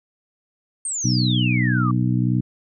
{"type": "exponential sweep", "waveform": "sine", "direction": "down", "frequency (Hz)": [8810, 1138], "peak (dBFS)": -23, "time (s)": [0.85, 1.91], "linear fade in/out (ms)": 2}
{"type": "harmonic tone", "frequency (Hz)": 61.74, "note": "B1", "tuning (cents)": 0, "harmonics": [2, 3, 4, 5], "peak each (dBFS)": [-19, -23, -25, -27], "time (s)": [1.04, 2.41], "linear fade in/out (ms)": 10}
{"effects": []}